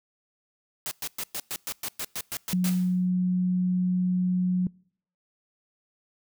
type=noise bursts; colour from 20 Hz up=white; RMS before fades=-32 dBFS; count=12; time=0.86-2.694 s; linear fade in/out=0 ms; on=52 ms; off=110 ms
type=tone; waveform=sine; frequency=181.8 Hz; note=F#3; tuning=30 cents flat; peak=-21 dBFS; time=2.53-4.67 s; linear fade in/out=2 ms
type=noise with exponential decay; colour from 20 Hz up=white; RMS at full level=-38 dBFS; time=2.69-3.1 s; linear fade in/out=0 ms; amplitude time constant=88 ms
effects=noise-tail reverb RT60 0.6 s tail -26 dB re dry